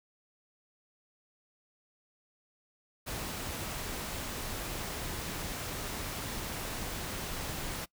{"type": "noise", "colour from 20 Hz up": "pink", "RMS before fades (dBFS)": -38, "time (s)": [3.06, 7.86], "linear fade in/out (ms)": 20, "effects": ["noise-tail reverb RT60 0.1 s tail -23 dB re dry"]}